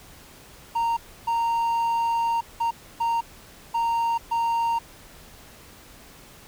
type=tone bursts at uneven times; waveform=triangle; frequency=926 Hz; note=A#5; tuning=12 cents flat; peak=-19 dBFS; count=6; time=0.75-0.97 / 1.27-2.41 / 2.6-2.71 / 3-3.21 / 3.74-4.18 / 4.31-4.79 s; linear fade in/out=10 ms; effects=pink hiss -48 dBFS RMS until 6.47 s

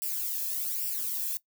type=noise with flanger; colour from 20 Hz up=violet; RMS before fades=-32 dBFS; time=0.02-1.37 s; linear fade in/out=0 ms; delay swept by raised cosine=0.38 to 1.2 ms; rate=1.2 Hz; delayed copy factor=+0.7; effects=noise-tail reverb RT60 0.1 s tail -19 dB re dry

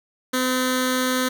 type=tone with notch filter; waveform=10% pulse; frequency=255.4 Hz; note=C4; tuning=42 cents flat; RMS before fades=-22 dBFS; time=0.33-1.29 s; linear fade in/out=10 ms; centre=790 Hz; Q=1.1; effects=none

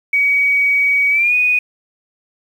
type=tone with pitch glide; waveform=sine; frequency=2261 to 2480 Hz; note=C#7 to D#7; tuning=+34 to -6 cents; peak=-11 dBFS; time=0.13-1.59 s; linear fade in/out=5 ms; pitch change=+160 cents; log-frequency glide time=1.1-1.34 s; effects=7-bit

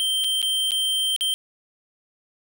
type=tone with dropouts; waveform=square; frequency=3136 Hz; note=G7; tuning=in tune; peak=-21 dBFS; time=0-1.34 s; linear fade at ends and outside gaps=0 ms; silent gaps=0.24-0.244 / 0.417-0.427 / 0.708-0.718 / 1.163-1.209 s; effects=none

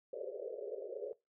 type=band-pass noise; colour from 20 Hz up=pink; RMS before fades=-43 dBFS; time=0.13-1.13 s; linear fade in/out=2 ms; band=390 to 600 Hz; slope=96 dB/octave; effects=noise-tail reverb RT60 0.2 s tail -19 dB re dry

